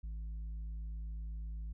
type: tone with tanh clipping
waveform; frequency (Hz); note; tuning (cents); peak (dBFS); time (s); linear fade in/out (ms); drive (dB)
triangle; 54; A1; -32; -40; 0.03-1.73; 10; 9
effects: none